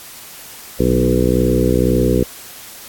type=harmonic tone with a mistuned harmonic; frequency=62 Hz; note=B1; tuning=7 cents sharp; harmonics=1 / 2 / 3 / 4 / 5 / 6 / 7 / 8; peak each=-20 / -20 / -20 / -20 / -20 / -20 / -20 / -20 dBFS; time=0.79-2.24 s; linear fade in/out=10 ms; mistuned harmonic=3; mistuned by=+19 cents; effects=white hiss -36 dBFS RMS until 2.88 s + AAC 64 kbps